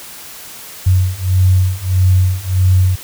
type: beating tone pair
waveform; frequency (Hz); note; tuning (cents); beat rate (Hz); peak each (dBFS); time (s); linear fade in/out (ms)
sine; 91.7 / 93.3; F#2 / F#2; -15 / +15; 1.6; -13 / -12; 0.86-2.96; 10
effects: white hiss -33 dBFS RMS until 3.03 s